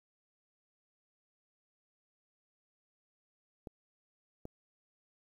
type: clicks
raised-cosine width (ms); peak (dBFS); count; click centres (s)
2; -30; 2; 3.672 / 4.454
effects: 10-bit